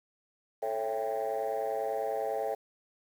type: chord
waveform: sine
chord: A dominant seventh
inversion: none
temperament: just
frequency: 440 / 550 / 660 / 792 Hz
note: A4 / C#5 / E5 / G5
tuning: 0 / -14 / +2 / +18 cents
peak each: -34 dBFS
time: 0.62-2.55 s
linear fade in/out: 10 ms
effects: tanh soft clip ceiling -24 dBFS + 9-bit